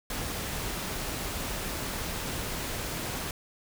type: noise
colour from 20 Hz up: pink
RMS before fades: -34 dBFS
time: 0.1-3.31 s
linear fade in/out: 2 ms
effects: none